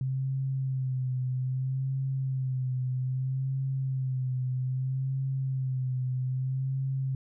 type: tone with vibrato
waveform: sine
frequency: 130.81 Hz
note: C3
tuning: in tune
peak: -27 dBFS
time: 0.01-7.15 s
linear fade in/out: 2 ms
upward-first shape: sine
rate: 0.62 Hz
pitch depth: 42 cents each way
effects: none